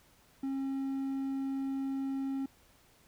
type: tone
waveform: triangle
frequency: 270.4 Hz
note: C#4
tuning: 43 cents flat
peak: -30 dBFS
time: 0.43-2.46 s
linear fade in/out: 5 ms
effects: pink hiss -64 dBFS RMS until 3.07 s